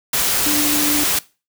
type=tone in noise; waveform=sine; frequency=295.3 Hz; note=D4; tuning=10 cents sharp; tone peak=-20 dBFS; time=0.46-1.04 s; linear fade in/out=5 ms; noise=white; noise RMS=-18 dBFS; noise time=0.13-1.19 s; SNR=-5 dB; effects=noise-tail reverb RT60 0.3 s tail -20 dB re dry